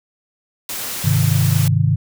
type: noise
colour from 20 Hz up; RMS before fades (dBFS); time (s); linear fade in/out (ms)
white; -26; 0.69-1.68; 2
type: chord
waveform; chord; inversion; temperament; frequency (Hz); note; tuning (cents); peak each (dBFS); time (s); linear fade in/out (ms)
sine; Ab major; none; equal with one note detuned; 102.16 / 130.81 / 155.56; Ab2 / C3 / Eb3; -28 / 0 / 0; -17; 1.04-1.96; 10
effects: none